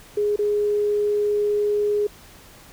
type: tone with dropouts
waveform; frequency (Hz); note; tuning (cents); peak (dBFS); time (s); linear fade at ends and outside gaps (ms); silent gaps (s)
sine; 415.1; G#4; -1; -18; 0.17-2.07; 5; 0.361-0.389
effects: pink hiss -47 dBFS RMS until 2.72 s